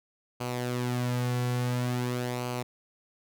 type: tone with flanger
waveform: sawtooth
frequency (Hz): 123.47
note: B2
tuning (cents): 0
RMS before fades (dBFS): -30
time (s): 0.4-2.63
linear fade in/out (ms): 10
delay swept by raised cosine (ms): 0.55 to 3.25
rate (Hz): 0.48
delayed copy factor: -0.55
effects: none